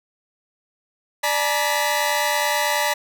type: tone cluster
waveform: sawtooth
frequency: 590 / 857 / 946 / 1984 Hz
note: D5 / A5 / A#5 / B6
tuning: +8 / -46 / +25 / +7 cents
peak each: -21 dBFS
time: 1.23-2.94 s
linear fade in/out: 10 ms
effects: none